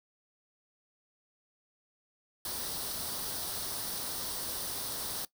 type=noise with comb filter; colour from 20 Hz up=white; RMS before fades=-37 dBFS; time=2.45-5.25 s; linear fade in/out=2 ms; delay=0.21 ms; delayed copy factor=+0.6; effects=noise-tail reverb RT60 0.1 s tail -18 dB re dry